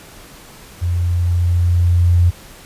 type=tone with level ramp; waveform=sine; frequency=87.31 Hz; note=F2; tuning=in tune; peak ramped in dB=-15 to -8 dBFS; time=0.81-2.31 s; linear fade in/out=20 ms; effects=pink hiss -40 dBFS RMS until 2.65 s + resampled to 32000 Hz